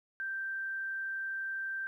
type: tone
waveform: sine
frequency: 1568 Hz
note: G6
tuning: in tune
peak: -34 dBFS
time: 0.2-1.87 s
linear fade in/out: 0 ms
effects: 12-bit